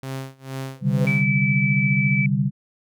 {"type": "tone with tremolo", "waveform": "sawtooth", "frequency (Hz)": 133.4, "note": "C3", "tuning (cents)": 34, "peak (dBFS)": -23, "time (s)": [0.03, 1.29], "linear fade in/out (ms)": 0, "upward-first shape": "sine", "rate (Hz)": 2.2, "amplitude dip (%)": 95}
{"type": "tone with exponential growth", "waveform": "sine", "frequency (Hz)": 506, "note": "B4", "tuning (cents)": 42, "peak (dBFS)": -22, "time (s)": [0.73, 1.05], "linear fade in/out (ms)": 0, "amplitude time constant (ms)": 69}
{"type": "chord", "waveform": "sine", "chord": "C suspended second", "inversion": "none", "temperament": "equal with one note detuned", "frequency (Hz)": [132.41, 146.83, 196], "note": ["C3", "D3", "G3"], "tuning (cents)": [21, 0, 0], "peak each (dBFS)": -22, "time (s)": [0.81, 2.51], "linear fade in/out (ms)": 50}
{"type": "tone", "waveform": "sine", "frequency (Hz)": 2310, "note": "D7", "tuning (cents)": -29, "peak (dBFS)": -21, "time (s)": [1.07, 2.26], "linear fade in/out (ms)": 2}
{"effects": []}